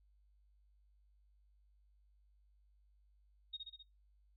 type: tone with echo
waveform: sine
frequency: 3729 Hz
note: A#7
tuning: in tune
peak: -40 dBFS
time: 3.53-3.57 s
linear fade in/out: 10 ms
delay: 65 ms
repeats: 4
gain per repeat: -3 dB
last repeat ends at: 3.83 s
effects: noise-tail reverb RT60 0.2 s tail -22 dB re dry + added 50 Hz sine -67 dBFS peak until 4.36 s